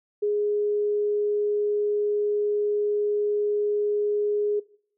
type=tone; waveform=sine; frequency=415.3 Hz; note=G#4; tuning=in tune; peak=-21 dBFS; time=0.22-4.6 s; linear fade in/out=10 ms; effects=noise-tail reverb RT60 0.6 s tail -21 dB re dry

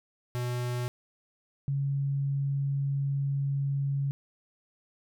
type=tone pair in turn; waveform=square / sine; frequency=122.8 / 139.17 Hz; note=B2 / C#3; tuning=-9 / +7 cents; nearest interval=major second; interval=216 cents; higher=second; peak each=-30 / -26 dBFS; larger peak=second; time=0.35-0.88 / 1.68-4.11 s; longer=second; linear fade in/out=0 ms; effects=none

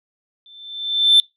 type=tone with exponential growth; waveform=sine; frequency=3545 Hz; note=A7; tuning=12 cents sharp; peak=-4 dBFS; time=0.46-1.2 s; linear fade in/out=1 ms; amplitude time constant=160 ms; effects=noise-tail reverb RT60 0.2 s tail -25 dB re dry + tanh soft clip ceiling -6 dBFS

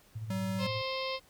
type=tone with tremolo; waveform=sine; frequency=110 Hz; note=A2; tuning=in tune; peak=-34 dBFS; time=0.15-0.82 s; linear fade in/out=10 ms; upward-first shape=sine; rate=15 Hz; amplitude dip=55%
type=tone; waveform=square; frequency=190 Hz; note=F#3; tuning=46 cents sharp; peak=-33 dBFS; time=0.3-0.67 s; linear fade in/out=5 ms
type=harmonic tone; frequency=527 Hz; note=C5; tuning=12 cents sharp; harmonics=1 / 2 / 4 / 5 / 6 / 7 / 8 / 9 / 10; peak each=-36 / -39 / -42 / -43 / -44 / -44 / -45 / -46 / -46 dBFS; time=0.58-1.2 s; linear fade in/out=50 ms
effects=pink hiss -62 dBFS RMS until 1.29 s

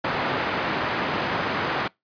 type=band-pass noise; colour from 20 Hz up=white; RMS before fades=-26 dBFS; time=0.04-1.88 s; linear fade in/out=5 ms; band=110 to 1600 Hz; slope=12 dB/octave; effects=noise-tail reverb RT60 0.2 s tail -25 dB re dry + resampled to 11025 Hz

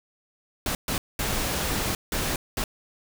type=noise bursts at uneven times; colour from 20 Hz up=pink; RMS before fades=-27 dBFS; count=5; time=0.66-0.75 / 0.88-0.98 / 1.19-1.95 / 2.12-2.36 / 2.57-2.64 s; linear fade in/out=2 ms; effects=none

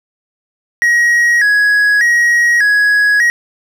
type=tone with vibrato; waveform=triangle; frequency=1779 Hz; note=A6; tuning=19 cents sharp; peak=-6 dBFS; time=0.82-3.3 s; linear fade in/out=0 ms; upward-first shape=square; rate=0.84 Hz; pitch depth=110 cents each way; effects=none

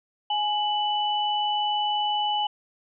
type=tone pair together; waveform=sine; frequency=836.5 / 2979 Hz; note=G#5 / F#7; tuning=+12 / +11 cents; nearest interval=octave + minor seventh; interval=2199 cents; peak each=-24 / -27 dBFS; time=0.3-2.47 s; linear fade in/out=5 ms; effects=none

